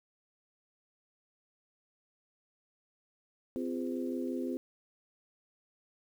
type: harmonic tone with a mistuned harmonic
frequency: 85.6 Hz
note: F2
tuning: 34 cents flat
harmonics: 3 / 4 / 5 / 6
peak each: -35 / -38 / -41 / -43 dBFS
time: 3.56-4.57 s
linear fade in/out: 0 ms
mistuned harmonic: 5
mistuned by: -81 cents
effects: 10-bit